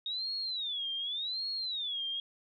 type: tone with vibrato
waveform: sine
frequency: 3705 Hz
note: A#7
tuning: 11 cents flat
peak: -33 dBFS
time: 0.06-2.2 s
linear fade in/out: 2 ms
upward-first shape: sine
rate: 0.87 Hz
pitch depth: 260 cents each way
effects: none